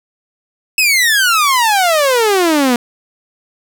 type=exponential sweep; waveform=sawtooth; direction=down; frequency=2637 to 235 Hz; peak=-6 dBFS; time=0.78-2.76 s; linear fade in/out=2 ms; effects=none